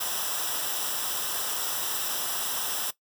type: noise with comb filter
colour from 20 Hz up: white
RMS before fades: -30 dBFS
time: 0-2.91 s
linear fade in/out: 10 ms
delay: 0.45 ms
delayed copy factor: -0.7
effects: noise-tail reverb RT60 0.1 s tail -17 dB re dry